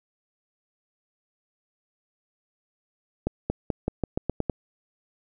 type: accelerating click train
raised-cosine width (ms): 2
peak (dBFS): -11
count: 9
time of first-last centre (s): 3.27-4.497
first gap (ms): 230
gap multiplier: 0.88
effects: none